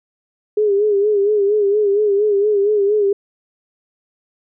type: tone with vibrato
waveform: sine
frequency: 410.9 Hz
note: G#4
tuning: 18 cents flat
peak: -12 dBFS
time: 0.57-3.13 s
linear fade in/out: 5 ms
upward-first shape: sine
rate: 4.3 Hz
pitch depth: 70 cents each way
effects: none